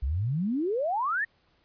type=exponential sweep; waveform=sine; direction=up; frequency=59.5 to 1892 Hz; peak=-25 dBFS; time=0.02-1.25 s; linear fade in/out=10 ms; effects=pink hiss -67 dBFS RMS until 1.64 s + resampled to 11025 Hz